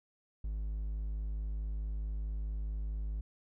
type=tone; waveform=triangle; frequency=52.3 Hz; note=G#1; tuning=13 cents sharp; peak=-32 dBFS; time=0.44-3.21 s; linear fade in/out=5 ms; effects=none